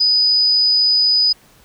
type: tone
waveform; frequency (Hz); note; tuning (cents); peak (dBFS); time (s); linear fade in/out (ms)
sine; 4978; D#8; 0; -11; 0-1.33; 10
effects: pink hiss -50 dBFS RMS until 1.64 s